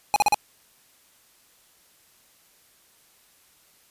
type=tone bursts; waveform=square; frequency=830.6 Hz; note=G#5; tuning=in tune; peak=-16 dBFS; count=4; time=0.14-0.344 s; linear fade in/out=0 ms; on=21 ms; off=40 ms; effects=white hiss -59 dBFS RMS until 3.9 s + resampled to 32000 Hz